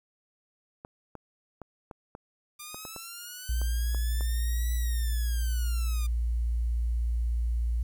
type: clicks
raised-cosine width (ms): 1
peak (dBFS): -27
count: 11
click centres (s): 0.849 / 1.153 / 1.617 / 1.912 / 2.151 / 2.745 / 2.852 / 2.963 / 3.616 / 3.947 / 4.209
type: linear two-way sweep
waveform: 5% pulse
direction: up then down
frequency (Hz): 1192 to 1967 to 1192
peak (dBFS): -29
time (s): 2.59-6.07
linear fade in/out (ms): 10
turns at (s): 4.74
type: tone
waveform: sine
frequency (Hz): 58.27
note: A#1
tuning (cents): 0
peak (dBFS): -25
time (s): 3.49-7.83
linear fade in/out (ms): 5
effects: 10-bit